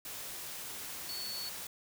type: tone in noise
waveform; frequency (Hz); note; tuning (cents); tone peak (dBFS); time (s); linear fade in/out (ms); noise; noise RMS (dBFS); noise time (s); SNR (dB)
sine; 4435; C#8; 0; -39; 1.09-1.49; 2; white; -43; 0.05-1.67; +1
effects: none